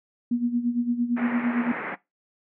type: tone with tremolo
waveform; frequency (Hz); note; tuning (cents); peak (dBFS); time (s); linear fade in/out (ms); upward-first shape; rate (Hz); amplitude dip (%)
sine; 240; B3; -49; -19; 0.31-1.72; 5; sine; 8.8; 75
type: band-pass noise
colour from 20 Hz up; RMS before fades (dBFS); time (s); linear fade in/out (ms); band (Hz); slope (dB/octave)
white; -33; 1.16-1.96; 20; 150 to 2200; 48
effects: noise-tail reverb RT60 0.2 s tail -20 dB re dry